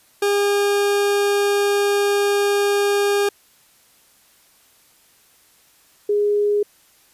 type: tone pair in turn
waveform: 40% pulse / sine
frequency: 405.3 / 412.9 Hz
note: G#4 / G#4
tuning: -42 / -10 cents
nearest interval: unison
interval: 32 cents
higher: second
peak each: -15 dBFS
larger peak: neither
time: 0.22-3.29 / 6.09-6.63 s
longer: first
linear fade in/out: 5 ms
effects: white hiss -55 dBFS RMS until 7.13 s + resampled to 32000 Hz